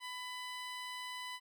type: tone with notch filter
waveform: 15% pulse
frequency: 999 Hz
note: B5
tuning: 20 cents sharp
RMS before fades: -44 dBFS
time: 0-1.4 s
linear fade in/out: 50 ms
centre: 12000 Hz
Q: 1.7
effects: none